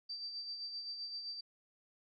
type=tone with tremolo; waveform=sine; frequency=4662 Hz; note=D8; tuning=14 cents flat; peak=-39 dBFS; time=0.09-1.41 s; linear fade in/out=10 ms; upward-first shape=sine; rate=7.7 Hz; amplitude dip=45%; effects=none